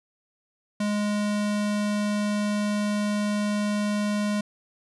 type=tone; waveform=square; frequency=207.7 Hz; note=G#3; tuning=in tune; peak=-24 dBFS; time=0.8-4.41 s; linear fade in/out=5 ms; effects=resampled to 24000 Hz